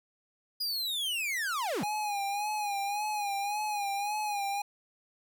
45% pulse linear sweep, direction down, 4957 to 122.4 Hz, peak -30 dBFS, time 0.6-1.84 s, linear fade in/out 10 ms
square tone with vibrato, 822 Hz, G#5, 18 cents flat, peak -31 dBFS, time 1.83-4.62 s, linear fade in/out 5 ms, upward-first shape sine, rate 1.8 Hz, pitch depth 63 cents each way
effects none

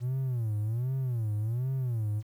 triangle tone with vibrato, 118.3 Hz, A#2, 26 cents sharp, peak -25 dBFS, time 0-2.23 s, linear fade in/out 50 ms, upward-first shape sine, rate 1.3 Hz, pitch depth 210 cents each way, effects tanh soft clip ceiling -21 dBFS + 10-bit

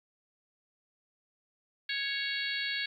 harmonic tone with a mistuned harmonic, 554.4 Hz, C#5, in tune, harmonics 3 / 4 / 5 / 6 / 7 / 8, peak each -36 / -37 / -41 / -40 / -39 / -39 dBFS, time 1.89-2.86 s, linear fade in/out 5 ms, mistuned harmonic 7, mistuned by -19 cents, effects 11-bit

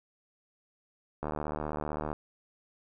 click train, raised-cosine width 1 ms, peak -20 dBFS, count 69, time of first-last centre 1.23-2.129 s, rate 75.6 Hz, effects none

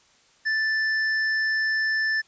triangle tone with hard clipping, 1760 Hz, A6, in tune, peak -23 dBFS, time 0.45-2.22 s, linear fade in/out 20 ms, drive 11 dB, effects white hiss -59 dBFS RMS until 2.27 s + resampled to 16000 Hz

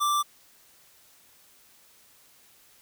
square tone, 1174.7 Hz, D6, in tune, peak -23 dBFS, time 0-0.23 s, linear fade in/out 20 ms, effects white hiss -58 dBFS RMS until 2.81 s

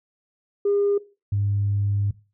sine tone pair in turn, 404.7 / 101.17 Hz, G#4 / G#2, -45 / -45 cents, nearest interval 2 octaves, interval 2400 cents, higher first, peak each -17 / -19 dBFS, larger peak first, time 0.65-0.98 / 1.32-2.11 s, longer second, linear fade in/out 5 ms, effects noise-tail reverb RT60 0.3 s tail -18 dB re dry + tanh soft clip ceiling -14 dBFS

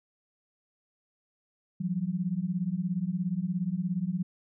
sine beating tone pair, 170.2 / 187.2 Hz, F3 / F#3, -44 / +20 cents, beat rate 17 Hz, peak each -31 / -30 dBFS, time 1.8-4.23 s, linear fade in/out 10 ms, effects none

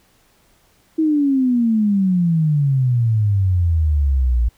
sine exponential sweep, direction down, 322.6 to 56.7 Hz, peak -13 dBFS, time 0.98-4.49 s, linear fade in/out 10 ms, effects pink hiss -57 dBFS RMS until 4.57 s

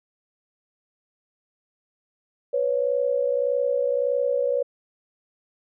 sine tone pair together, 495.3 / 557 Hz, B4 / C#5, +5 / +8 cents, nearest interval major second, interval 203 cents, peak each -23 dBFS, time 2.53-4.63 s, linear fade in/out 10 ms, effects none

